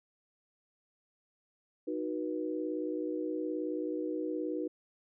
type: chord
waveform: sine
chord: B major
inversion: first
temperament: equal with one note detuned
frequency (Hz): 311.1 / 370 / 486.5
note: D#4 / F#4 / B4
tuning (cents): 0 / 0 / -26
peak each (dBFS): -35 / -38 / -38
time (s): 1.87-4.68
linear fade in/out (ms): 10
effects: none